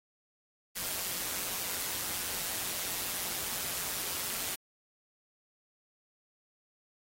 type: noise with amplitude modulation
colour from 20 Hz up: white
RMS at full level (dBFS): -33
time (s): 0.75-4.56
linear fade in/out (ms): 20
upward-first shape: sine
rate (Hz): 182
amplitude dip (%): 60
effects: AAC 48 kbps